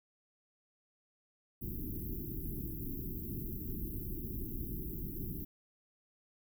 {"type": "band-stop noise", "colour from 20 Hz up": "pink", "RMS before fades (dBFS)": -40, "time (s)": [1.61, 5.45], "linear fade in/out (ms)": 10, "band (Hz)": [390, 12000], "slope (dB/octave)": 96, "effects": []}